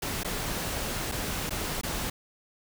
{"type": "noise with dropouts", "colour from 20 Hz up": "pink", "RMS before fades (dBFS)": -32, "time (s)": [0.02, 2.1], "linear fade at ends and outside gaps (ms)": 5, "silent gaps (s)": [[0.234, 0.246], [1.116, 1.12], [1.495, 1.506], [1.813, 1.833]], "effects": []}